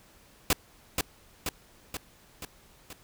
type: noise with echo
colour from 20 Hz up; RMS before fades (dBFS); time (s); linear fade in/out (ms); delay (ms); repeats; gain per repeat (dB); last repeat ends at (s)
pink; -23; 0.5-0.53; 2; 480; 5; -4; 2.93
effects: pink hiss -58 dBFS RMS until 3.03 s